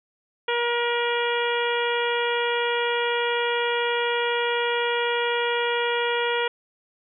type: harmonic tone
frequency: 475.9 Hz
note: A#4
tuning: 36 cents sharp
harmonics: 1 / 2 / 3 / 4 / 5 / 6 / 7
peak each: -25 / -28 / -30 / -31 / -32 / -33 / -33 dBFS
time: 0.48-6.48 s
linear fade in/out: 5 ms
effects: none